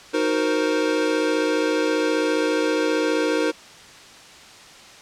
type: chord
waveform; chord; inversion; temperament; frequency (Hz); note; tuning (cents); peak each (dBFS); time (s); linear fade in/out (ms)
square; C half-diminished seventh; first; equal with one note detuned; 311.1 / 370 / 466.2 / 521.1; Eb4 / Gb4 / Bb4 / C5; 0 / 0 / 0 / -7; -24 / -29 / -24 / -27; 0.13-3.52; 20
effects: white hiss -44 dBFS RMS until 5.01 s + low-pass 6000 Hz 12 dB/octave